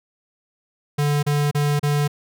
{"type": "tone bursts", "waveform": "square", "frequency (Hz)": 146, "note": "D3", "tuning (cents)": -10, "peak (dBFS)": -18, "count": 4, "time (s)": [0.98, 2.079], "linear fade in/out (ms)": 10, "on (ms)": 250, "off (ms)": 33, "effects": []}